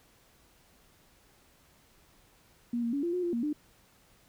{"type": "tone with pitch steps", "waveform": "sine", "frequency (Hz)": [237.9, 233.4, 282.7, 343.6, 360.5, 346.4, 234.7, 298.9], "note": ["A#3", "A#3", "C#4", "F4", "F#4", "F4", "A#3", "D4"], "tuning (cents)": [35, 2, 34, -28, -45, -14, 12, 31], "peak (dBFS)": -28, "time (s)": [2.73, 3.53], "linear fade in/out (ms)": 5, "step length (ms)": 100, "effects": ["pink hiss -63 dBFS RMS until 4.28 s"]}